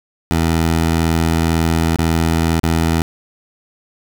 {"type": "tone with dropouts", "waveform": "15% pulse", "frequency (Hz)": 82, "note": "E2", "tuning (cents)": -9, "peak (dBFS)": -7, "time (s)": [0.31, 3.02], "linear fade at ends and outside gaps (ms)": 0, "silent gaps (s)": [[1.961, 1.987], [2.598, 2.633]], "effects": []}